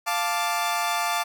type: chord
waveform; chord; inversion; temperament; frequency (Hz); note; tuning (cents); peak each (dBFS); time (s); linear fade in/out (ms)
sawtooth; D minor; first; equal; 698.5 / 880 / 1174.7; F5 / A5 / D6; 0 / 0 / 0; -24; 0.06-1.24; 20
effects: none